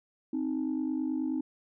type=tone pair together; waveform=sine; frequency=261.6 / 311.1 Hz; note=C4 / D#4; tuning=0 / 0 cents; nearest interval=minor third; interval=300 cents; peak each=-30 / -30 dBFS; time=0.33-1.41 s; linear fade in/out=5 ms; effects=tanh soft clip ceiling -24 dBFS